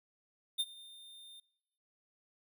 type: tone with ADSR envelope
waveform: square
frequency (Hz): 3624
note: A#7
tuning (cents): -50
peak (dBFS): -29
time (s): 0.58-1.4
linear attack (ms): 21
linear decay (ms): 46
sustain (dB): -23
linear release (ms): 5
effects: noise-tail reverb RT60 0.9 s tail -22 dB re dry